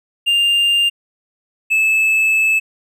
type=tone pair in turn; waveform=triangle; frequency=2800 / 2612 Hz; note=F7 / E7; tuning=+4 / -17 cents; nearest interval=minor second; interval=121 cents; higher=first; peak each=-10 dBFS; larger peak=neither; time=0.26-0.9 / 1.7-2.6 s; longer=second; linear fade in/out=20 ms; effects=none